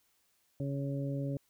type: harmonic tone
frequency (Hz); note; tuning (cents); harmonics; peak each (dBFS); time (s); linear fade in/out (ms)
139.3; C#3; +9; 1 / 2 / 3 / 4; -34 / -38 / -46 / -42; 0.6-1.37; 2
effects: white hiss -73 dBFS RMS until 1.49 s